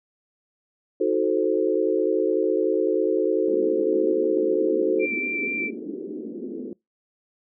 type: chord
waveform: sine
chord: D# diminished seventh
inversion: none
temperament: equal with one note detuned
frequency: 316 / 370 / 440 / 523.3 Hz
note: D#4 / F#4 / A4 / C5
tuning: +27 / 0 / 0 / 0 cents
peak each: -26 / -23 / -23 / -27 dBFS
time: 1-5.06 s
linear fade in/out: 10 ms
type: band-pass noise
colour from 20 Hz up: white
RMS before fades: -33 dBFS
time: 3.48-6.73 s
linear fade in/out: 2 ms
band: 220 to 410 Hz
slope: 48 dB/octave
type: tone with vibrato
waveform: sine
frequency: 2349 Hz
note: D7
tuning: in tune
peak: -25 dBFS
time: 4.99-5.71 s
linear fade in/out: 50 ms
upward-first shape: square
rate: 4.2 Hz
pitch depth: 8 cents each way
effects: noise-tail reverb RT60 0.2 s tail -25 dB re dry